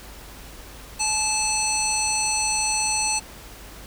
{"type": "harmonic tone with a mistuned harmonic", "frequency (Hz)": 863, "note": "A5", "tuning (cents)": -34, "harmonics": [1, 3, 5, 7, 9, 10], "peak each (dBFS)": [-28, -28, -28, -28, -28, -28], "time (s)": [0.99, 3.2], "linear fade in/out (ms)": 20, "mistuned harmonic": 3, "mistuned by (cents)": 23, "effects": ["added 50 Hz sine -44 dBFS peak until 3.86 s", "pink hiss -43 dBFS RMS until 3.86 s"]}